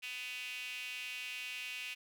sawtooth tone with high-pass filter, 250.2 Hz, B3, 23 cents sharp, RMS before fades -43 dBFS, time 0.02-1.95 s, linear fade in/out 20 ms, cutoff 2600 Hz, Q 6.6, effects none

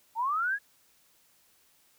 sine linear sweep, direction up, 858 to 1703 Hz, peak -26 dBFS, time 0.15-0.59 s, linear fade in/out 50 ms, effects white hiss -65 dBFS RMS until 1.98 s

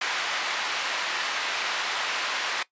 pink band-pass noise, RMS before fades -29 dBFS, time 0.01-2.63 s, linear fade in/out 5 ms, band 1100 to 4100 Hz, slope 12 dB/octave, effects noise-tail reverb RT60 0.1 s tail -18 dB re dry + resampled to 16000 Hz

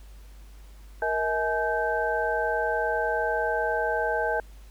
sine tone cluster, 468.5 / 639 / 846 / 1555 Hz, A#4 / D#5 / G#5 / G6, +9 / +46 / +32 / -14 cents, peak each -29 dBFS, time 1.02-4.4 s, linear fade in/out 2 ms, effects added 50 Hz sine -44 dBFS peak until 4.7 s + pink hiss -58 dBFS RMS until 4.7 s

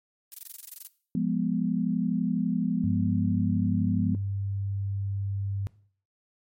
violet noise bursts, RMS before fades -38 dBFS, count 13, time 0.32-0.87 s, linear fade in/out 0 ms, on 22 ms, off 22 ms
sine chord, F diminished, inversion none, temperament equal with one note detuned, 174.61 / 206.5 / 246.9 Hz, F3 / Ab3 / Cb4, 0 / -10 / 0 cents, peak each -28 dBFS, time 1.15-4.15 s, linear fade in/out 2 ms
sine tone, 99 Hz, G2, 18 cents sharp, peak -27 dBFS, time 2.84-5.67 s, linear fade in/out 0 ms
effects noise-tail reverb RT60 0.5 s tail -19 dB re dry + MP3 64 kbps

